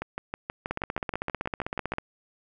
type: two click trains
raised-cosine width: 0.5 ms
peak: -14 / -16 dBFS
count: 21 / 13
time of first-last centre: 0.71-1.984 / 0.02-1.937 s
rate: 15.7 / 6.26 Hz
effects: none